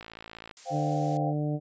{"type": "click train", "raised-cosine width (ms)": 0.3, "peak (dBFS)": -26, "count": 29, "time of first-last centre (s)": [0.01, 0.512], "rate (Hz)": 55.8}
{"type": "noise", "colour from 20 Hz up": "blue", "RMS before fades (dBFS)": -44, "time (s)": [0.57, 1.17], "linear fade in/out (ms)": 0}
{"type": "chord", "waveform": "sine", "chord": "C suspended fourth", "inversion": "none", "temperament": "equal", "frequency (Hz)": [523.3, 698.5, 784], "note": ["C5", "F5", "G5"], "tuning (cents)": [0, 0, 0], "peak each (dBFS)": [-36, -33, -34], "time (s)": [0.65, 1.34], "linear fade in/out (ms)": 50}
{"type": "harmonic tone", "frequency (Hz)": 149.2, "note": "D3", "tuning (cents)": 28, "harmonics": [1, 2, 3, 4, 5], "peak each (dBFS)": [-28, -32, -39, -37, -43], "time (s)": [0.7, 1.6], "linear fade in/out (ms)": 50}
{"effects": ["resampled to 16000 Hz"]}